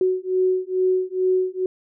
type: beating tone pair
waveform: sine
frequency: 370 / 372.3 Hz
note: F#4 / F#4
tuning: 0 / +11 cents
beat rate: 2.3 Hz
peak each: -21 dBFS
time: 0.01-1.66 s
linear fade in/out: 2 ms
effects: none